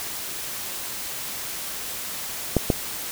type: clicks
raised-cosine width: 2 ms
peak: -4 dBFS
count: 2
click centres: 2.567 / 2.702 s
effects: white hiss -32 dBFS RMS until 3.11 s